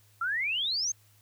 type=exponential sweep; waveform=sine; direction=up; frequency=1317 to 6520 Hz; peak=-27 dBFS; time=0.21-0.92 s; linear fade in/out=5 ms; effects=added 104 Hz sine -61 dBFS peak until 1.21 s + white hiss -64 dBFS RMS until 1.21 s